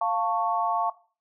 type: chord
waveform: sine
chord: F augmented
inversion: none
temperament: equal with one note detuned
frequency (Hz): 698.5 / 891.3 / 1108.7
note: F5 / A5 / C#6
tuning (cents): 0 / +22 / 0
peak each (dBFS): -27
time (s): 0.01-0.9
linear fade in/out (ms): 5
effects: noise-tail reverb RT60 0.4 s tail -18 dB re dry